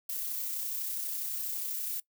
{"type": "noise with amplitude modulation", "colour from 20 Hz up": "violet", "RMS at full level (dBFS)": -34, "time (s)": [0.09, 2], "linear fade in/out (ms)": 5, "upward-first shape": "sine", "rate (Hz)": 32.1, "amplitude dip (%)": 25, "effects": ["noise-tail reverb RT60 0.1 s tail -21 dB re dry"]}